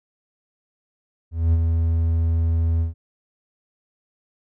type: tone with ADSR envelope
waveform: triangle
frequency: 82.41 Hz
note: E2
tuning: in tune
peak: -11 dBFS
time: 1.31-2.94 s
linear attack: 220 ms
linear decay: 40 ms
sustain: -4 dB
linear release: 130 ms
effects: none